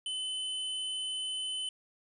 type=tone; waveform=square; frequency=3033 Hz; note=F#7; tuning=42 cents sharp; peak=-34 dBFS; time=0.06-1.69 s; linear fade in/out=2 ms; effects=resampled to 24000 Hz + 11-bit